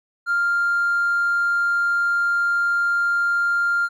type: tone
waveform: triangle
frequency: 1396.9 Hz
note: F6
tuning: in tune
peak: -14 dBFS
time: 0.26-3.89 s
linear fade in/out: 50 ms
effects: tanh soft clip ceiling -14 dBFS